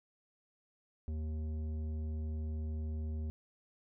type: tone with tanh clipping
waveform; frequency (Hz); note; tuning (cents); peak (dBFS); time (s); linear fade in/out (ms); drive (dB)
sine; 77.78; D#2; 0; -37; 1.08-3.3; 0; 11
effects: none